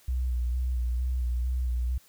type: tone with vibrato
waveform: sine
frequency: 61.74 Hz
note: B1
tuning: in tune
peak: -25 dBFS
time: 0.08-1.98 s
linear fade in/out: 5 ms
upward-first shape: square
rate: 2.2 Hz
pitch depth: 33 cents each way
effects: white hiss -59 dBFS RMS until 2.08 s